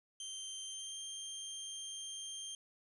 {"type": "tone with pitch glide", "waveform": "20% pulse", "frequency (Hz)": [3136, 3176], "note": ["G7", "G7"], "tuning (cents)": [0, 22], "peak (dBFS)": -37, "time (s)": [0.2, 2.55], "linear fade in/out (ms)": 2, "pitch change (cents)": 22, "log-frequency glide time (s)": [0.64, 0.99], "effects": ["resampled to 24000 Hz", "11-bit"]}